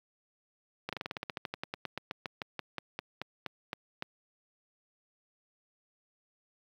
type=slowing click train; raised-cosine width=0.3 ms; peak=-19 dBFS; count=26; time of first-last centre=0.89-4.024 s; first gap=37 ms; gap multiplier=1.09; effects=high-pass 100 Hz 12 dB/octave + 10-bit